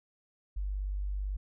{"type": "tone", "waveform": "sine", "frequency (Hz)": 49, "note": "G1", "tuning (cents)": 0, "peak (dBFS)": -31, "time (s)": [0.56, 1.37], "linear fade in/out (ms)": 10, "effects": []}